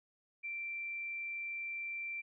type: tone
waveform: sine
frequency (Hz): 2351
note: D7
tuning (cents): +1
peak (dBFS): -38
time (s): 0.43-2.22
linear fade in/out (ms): 20
effects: none